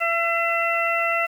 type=harmonic tone; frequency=674 Hz; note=E5; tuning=38 cents sharp; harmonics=1 / 2 / 3 / 4; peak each=-25 / -25 / -25 / -25 dBFS; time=0-1.27 s; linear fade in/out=20 ms; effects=8-bit